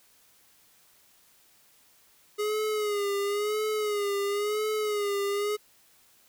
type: tone with vibrato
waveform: square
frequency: 415.3 Hz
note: G#4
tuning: in tune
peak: -27 dBFS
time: 2.38-5.57 s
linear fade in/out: 20 ms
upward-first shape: sine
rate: 0.97 Hz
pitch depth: 63 cents each way
effects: white hiss -61 dBFS RMS until 6.28 s